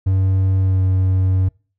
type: tone with pitch glide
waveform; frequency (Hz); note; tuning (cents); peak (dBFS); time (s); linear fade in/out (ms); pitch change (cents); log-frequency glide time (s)
triangle; 95.2 to 93.84; F#2 to F#2; +50 to +25; -11; 0.06-1.49; 10; -25; 0.59-0.83
effects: noise-tail reverb RT60 0.4 s tail -26 dB re dry